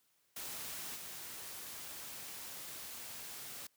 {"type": "noise with level steps", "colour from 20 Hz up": "white", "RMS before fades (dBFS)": [-44, -47], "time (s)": [0.36, 3.67], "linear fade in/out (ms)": 5, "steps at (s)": 0.95, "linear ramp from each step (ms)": 20, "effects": ["white hiss -75 dBFS RMS until 3.76 s", "high-pass 60 Hz 12 dB/octave"]}